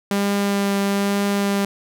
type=tone with vibrato; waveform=sawtooth; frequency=200 Hz; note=G3; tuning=35 cents sharp; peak=-14 dBFS; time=0.11-1.65 s; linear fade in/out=2 ms; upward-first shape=triangle; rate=1.1 Hz; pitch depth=12 cents each way; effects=none